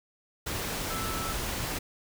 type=tone in noise; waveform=sine; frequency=1318.5 Hz; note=E6; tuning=in tune; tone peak=-36 dBFS; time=0.9-1.33 s; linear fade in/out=10 ms; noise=pink; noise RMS=-33 dBFS; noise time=0.46-1.79 s; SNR=-6 dB; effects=none